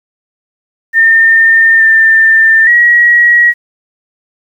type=tone with pitch steps; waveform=sine; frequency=1812 / 1791 / 1908 Hz; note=A#6 / A6 / A#6; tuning=-50 / +30 / +40 cents; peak=-3 dBFS; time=0.93-3.54 s; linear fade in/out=50 ms; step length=870 ms; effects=7-bit